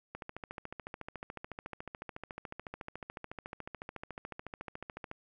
click train, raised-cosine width 0.5 ms, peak -26 dBFS, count 70, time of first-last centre 0.15-5.114 s, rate 13.9 Hz, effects none

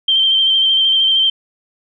sine tone with vibrato, 3136 Hz, G7, in tune, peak -10 dBFS, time 0.08-1.3 s, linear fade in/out 5 ms, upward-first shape square, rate 13 Hz, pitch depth 20 cents each way, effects none

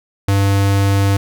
square tone, 99 Hz, G2, 18 cents sharp, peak -12 dBFS, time 0.28-1.17 s, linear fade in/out 5 ms, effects none

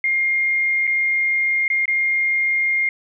sine tone with dropouts, 2123 Hz, C7, 25 cents sharp, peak -16 dBFS, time 0.04-2.89 s, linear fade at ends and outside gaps 2 ms, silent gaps 0.87-0.875 / 1.68-1.701 / 1.856-1.879 s, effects none

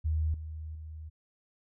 sine tone with level steps, 78.3 Hz, D#2, 11 cents sharp, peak -26 / -37 / -40 dBFS, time 0.04-1.1 s, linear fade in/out 20 ms, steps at 0.34 / 0.75 s, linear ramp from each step 2 ms, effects none

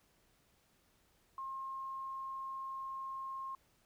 sine tone, 1069 Hz, C6, 37 cents sharp, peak -40 dBFS, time 1.38-3.55 s, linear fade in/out 2 ms, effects pink hiss -72 dBFS RMS until 3.85 s

